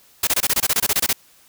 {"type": "noise bursts", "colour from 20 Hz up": "white", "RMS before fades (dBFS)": -18, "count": 14, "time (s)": [0.23, 1.13], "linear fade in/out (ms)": 5, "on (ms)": 42, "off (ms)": 24, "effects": ["white hiss -53 dBFS RMS until 1.48 s"]}